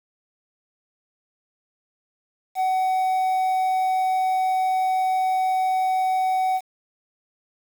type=tone with quantisation; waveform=triangle; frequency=751 Hz; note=F#5; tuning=26 cents sharp; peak=-17 dBFS; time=2.55-6.61 s; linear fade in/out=50 ms; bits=7; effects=none